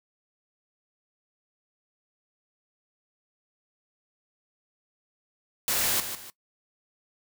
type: noise with echo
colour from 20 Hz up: white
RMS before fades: -26 dBFS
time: 5.68-6 s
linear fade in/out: 0 ms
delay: 150 ms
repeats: 2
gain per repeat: -9 dB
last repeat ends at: 6.3 s
effects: noise-tail reverb RT60 0.1 s tail -20 dB re dry